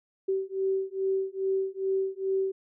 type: beating tone pair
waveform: sine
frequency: 383.4 / 385.8 Hz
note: G4 / G4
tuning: -38 / -28 cents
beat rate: 2.4 Hz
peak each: -29 dBFS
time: 0.28-2.52 s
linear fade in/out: 10 ms
effects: none